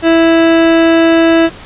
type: tone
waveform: 30% pulse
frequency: 329.6 Hz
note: E4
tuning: in tune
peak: -3 dBFS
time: 0.02-1.5 s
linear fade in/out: 50 ms
effects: pink hiss -32 dBFS RMS until 1.65 s + resampled to 8000 Hz